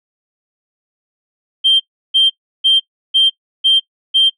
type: tone bursts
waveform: sine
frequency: 3158 Hz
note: G7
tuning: 12 cents sharp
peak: -6 dBFS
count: 6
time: 1.64-4.3 s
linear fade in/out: 20 ms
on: 160 ms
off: 340 ms
effects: noise-tail reverb RT60 0.1 s tail -23 dB re dry + tanh soft clip ceiling -3 dBFS